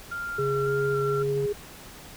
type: tone with vibrato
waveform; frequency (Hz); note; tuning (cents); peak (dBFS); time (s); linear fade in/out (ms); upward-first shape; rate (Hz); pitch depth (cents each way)
sine; 1379; F6; -22; -30; 0.11-1.23; 10; square; 1.8; 20
type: tone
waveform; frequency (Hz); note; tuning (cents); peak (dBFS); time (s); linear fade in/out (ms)
sine; 412.3; G#4; -13; -24; 0.38-1.53; 10
type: tone with pitch glide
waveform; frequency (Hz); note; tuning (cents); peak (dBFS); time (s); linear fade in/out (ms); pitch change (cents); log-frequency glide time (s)
triangle; 137.9 to 141.86; C#3 to C#3; -9 to +40; -28; 0.39-1.46; 2; +49; 0.91-1.3
effects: pink hiss -45 dBFS RMS until 2.16 s